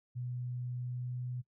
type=tone with pitch glide; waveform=sine; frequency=123.7 to 124.56 Hz; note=B2 to B2; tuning=+3 to +15 cents; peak=-36 dBFS; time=0.15-1.42 s; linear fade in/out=20 ms; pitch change=+12 cents; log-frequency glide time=0.77-1.26 s; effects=noise-tail reverb RT60 0.1 s tail -18 dB re dry